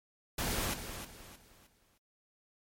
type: noise with echo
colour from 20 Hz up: pink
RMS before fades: -34 dBFS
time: 0.38-0.74 s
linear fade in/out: 5 ms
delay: 310 ms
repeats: 4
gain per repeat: -9 dB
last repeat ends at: 1.98 s
effects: MP3 64 kbps